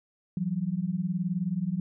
sine beating tone pair, 168.4 / 187.4 Hz, E3 / F#3, +37 / +22 cents, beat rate 19 Hz, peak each -30 / -29 dBFS, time 0.37-1.8 s, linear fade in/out 2 ms, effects none

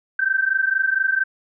sine tone pair together, 1543.7 / 1568 Hz, G6 / G6, -27 / 0 cents, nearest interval unison, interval 27 cents, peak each -20 dBFS, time 0.19-1.24 s, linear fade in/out 5 ms, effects none

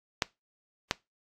clicks, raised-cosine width 0.2 ms, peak -7 dBFS, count 2, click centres 0.222 / 0.911 s, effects noise-tail reverb RT60 0.2 s tail -20 dB re dry + AAC 48 kbps

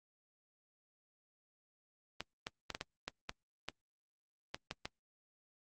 clicks, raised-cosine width 0.2 ms, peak -21 dBFS, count 11, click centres 2.206 / 2.469 / 2.703 / 2.749 / 2.811 / 3.08 / 3.294 / 3.686 / 4.545 / 4.711 / 4.855 s, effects Opus 32 kbps

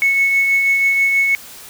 sine tone with tremolo, 2204 Hz, C#7, 11 cents flat, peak -9 dBFS, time 0.02-1.35 s, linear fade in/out 0 ms, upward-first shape triangle, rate 6.2 Hz, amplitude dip 40%, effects tanh soft clip ceiling -7 dBFS + white hiss -37 dBFS RMS until 1.69 s

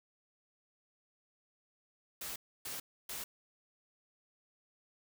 white noise bursts, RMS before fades -42 dBFS, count 3, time 2.21-3.24 s, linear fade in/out 5 ms, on 150 ms, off 290 ms, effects none

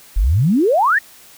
sine exponential sweep, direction up, 38.89 to 1919 Hz, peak -11 dBFS, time 0.16-0.99 s, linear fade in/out 10 ms, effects white hiss -44 dBFS RMS until 1.37 s

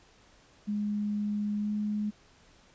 sine tone with pitch glide, 207.7 to 209.7 Hz, G#3 to G#3, 0 to +17 cents, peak -28 dBFS, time 0.67-2.11 s, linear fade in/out 20 ms, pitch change +17 cents, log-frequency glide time 1.59-1.7 s, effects pink hiss -60 dBFS RMS until 2.74 s + resampled to 16000 Hz

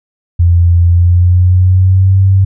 sine tone with pitch glide, 86.2 to 96.2 Hz, F2 to G2, -22 to -32 cents, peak -4 dBFS, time 0.39-2.45 s, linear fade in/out 10 ms, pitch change +190 cents, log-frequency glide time 0.87-2.19 s, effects none

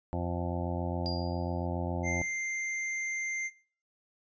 harmonic tone, 87.31 Hz, F2, in tune, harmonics 1 / 2 / 3 / 4 / 6 / 7 / 8 / 9 / 10, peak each -34 / -37 / -39 / -40 / -42 / -42 / -43 / -44 / -44 dBFS, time 0.13-2.22 s, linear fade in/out 0 ms
sine tone with exponential decay, 4805 Hz, D8, 39 cents sharp, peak -32 dBFS, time 1.06-1.66 s, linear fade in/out 0 ms, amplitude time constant 130 ms
square tone, 2093 Hz, C7, in tune, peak -32 dBFS, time 2.03-3.51 s, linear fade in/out 50 ms
effects noise-tail reverb RT60 0.4 s tail -18 dB re dry + resampled to 16000 Hz

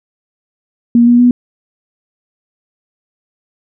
sine tone with pitch steps, 236.6 / 240.7 / 244.9 Hz, A#3 / B3 / B3, +26 / -44 / -14 cents, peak -4 dBFS, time 0.95-1.31 s, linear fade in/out 2 ms, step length 120 ms, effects none

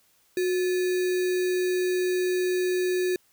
sine tone with sample-and-hold, 364.4 Hz, F#4, 26 cents flat, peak -22 dBFS, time 0.37-3.16 s, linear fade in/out 2 ms, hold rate 2100 Hz, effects white hiss -64 dBFS RMS until 3.32 s

